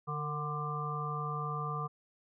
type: harmonic tone with a mistuned harmonic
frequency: 148 Hz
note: D3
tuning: 14 cents sharp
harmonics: 1 / 3 / 5 / 7 / 8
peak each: -37 / -44 / -45 / -43 / -37 dBFS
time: 0.07-1.88 s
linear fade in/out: 20 ms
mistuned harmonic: 3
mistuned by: +44 cents
effects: none